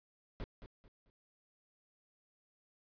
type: noise with echo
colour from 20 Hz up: brown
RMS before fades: -41 dBFS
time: 0.4-0.44 s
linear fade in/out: 0 ms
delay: 220 ms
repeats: 3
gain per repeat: -10 dB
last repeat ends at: 1.1 s
effects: resampled to 11025 Hz